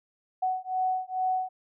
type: beating tone pair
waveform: sine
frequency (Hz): 744 / 746.3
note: F#5 / F#5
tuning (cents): +9 / +15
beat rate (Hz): 2.3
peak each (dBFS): -29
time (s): 0.42-1.49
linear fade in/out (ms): 10
effects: none